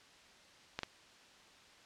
clicks, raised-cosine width 0.2 ms, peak -19 dBFS, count 2, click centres 0.79 / 0.833 s, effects white hiss -60 dBFS RMS until 1.85 s + low-pass 5000 Hz 12 dB/octave

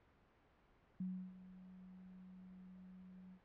sine tone with ADSR envelope, 185 Hz, F#3, in tune, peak -39 dBFS, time 1-3.4 s, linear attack 5 ms, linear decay 320 ms, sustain -16 dB, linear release 73 ms, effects pink hiss -71 dBFS RMS until 3.44 s + low-pass 2000 Hz 12 dB/octave

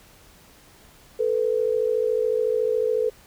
sine tone pair together, 440 / 493.9 Hz, A4 / B4, 0 / 0 cents, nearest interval major second, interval 200 cents, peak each -22 / -23 dBFS, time 1.19-3.1 s, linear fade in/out 10 ms, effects pink hiss -52 dBFS RMS until 3.26 s

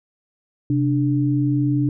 sine tone pair together, 130.81 / 294 Hz, C3 / D4, 0 / +2 cents, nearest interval octave + major second, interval 1402 cents, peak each -19 dBFS, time 0.7-1.89 s, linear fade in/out 2 ms, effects none

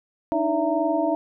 sine tone cluster, 294.9 / 317.1 / 576 / 666 / 922 Hz, D4 / D#4 / D5 / E5 / A#5, +7 / +33 / -34 / +18 / -19 cents, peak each -28 / -25 / -31 / -23 / -29 dBFS, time 0.32-1.15 s, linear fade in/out 0 ms, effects none

